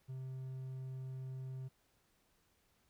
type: tone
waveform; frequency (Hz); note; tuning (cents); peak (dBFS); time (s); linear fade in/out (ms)
triangle; 130.81; C3; 0; -40; 0.08-1.69; 20
effects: pink hiss -75 dBFS RMS until 2.89 s